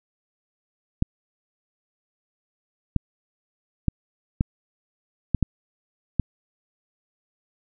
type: clicks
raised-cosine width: 5 ms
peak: -7 dBFS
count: 7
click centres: 1.024 / 2.963 / 3.883 / 4.409 / 5.347 / 5.427 / 6.197 s
effects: none